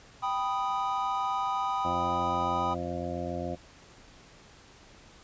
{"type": "chord", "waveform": "triangle", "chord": "G augmented", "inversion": "none", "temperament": "equal", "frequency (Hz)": [784, 987.8, 1244.5], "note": ["G5", "B5", "D#6"], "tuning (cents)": [0, 0, 0], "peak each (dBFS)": -30, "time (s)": [0.22, 2.75], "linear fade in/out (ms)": 20}
{"type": "harmonic tone", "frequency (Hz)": 87.31, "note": "F2", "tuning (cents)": 0, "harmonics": [1, 2, 3, 4, 6, 7, 8], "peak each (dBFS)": [-39, -39, -39, -39, -39, -39, -39], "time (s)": [1.84, 3.56], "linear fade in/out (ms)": 20}
{"effects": ["pink hiss -54 dBFS RMS until 5.23 s", "resampled to 16000 Hz"]}